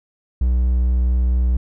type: tone with vibrato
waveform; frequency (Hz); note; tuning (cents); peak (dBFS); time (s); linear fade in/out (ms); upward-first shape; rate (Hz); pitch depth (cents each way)
triangle; 61.74; B1; 0; -12; 0.41-1.57; 5; triangle; 4.4; 10
effects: none